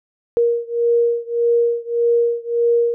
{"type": "beating tone pair", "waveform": "sine", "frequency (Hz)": [470, 471.7], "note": ["A#4", "A#4"], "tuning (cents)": [14, 20], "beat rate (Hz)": 1.7, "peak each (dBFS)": [-17, -18], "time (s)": [0.37, 2.94], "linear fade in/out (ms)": 0, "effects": []}